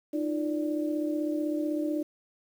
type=tone cluster; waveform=sine; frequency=304.5 / 340.4 / 584 Hz; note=D#4 / F4 / D5; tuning=-37 / -44 / -10 cents; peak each=-28 / -35 / -35 dBFS; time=0.13-2.03 s; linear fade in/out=10 ms; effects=9-bit